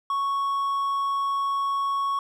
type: tone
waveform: triangle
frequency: 1108.7 Hz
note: C#6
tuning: in tune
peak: -21 dBFS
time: 0.1-2.19 s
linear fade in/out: 2 ms
effects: none